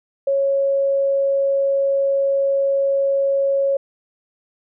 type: tone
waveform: sine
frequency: 551 Hz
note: C#5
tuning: 11 cents flat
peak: -15 dBFS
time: 0.27-3.77 s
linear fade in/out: 5 ms
effects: none